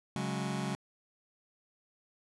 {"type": "chord", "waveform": "sawtooth", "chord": "C# suspended fourth", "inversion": "none", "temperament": "just", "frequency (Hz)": [138.59, 184.79, 207.9], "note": ["C#3", "F#3", "G#3"], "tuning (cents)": [0, -2, 2], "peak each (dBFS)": -33, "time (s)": [0.16, 0.75], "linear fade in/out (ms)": 0, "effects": ["resampled to 24000 Hz"]}